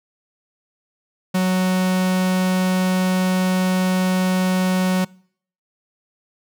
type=tone; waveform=45% pulse; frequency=185 Hz; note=F#3; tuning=in tune; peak=-16 dBFS; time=1.34-5.05 s; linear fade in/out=10 ms; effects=noise-tail reverb RT60 0.6 s tail -25 dB re dry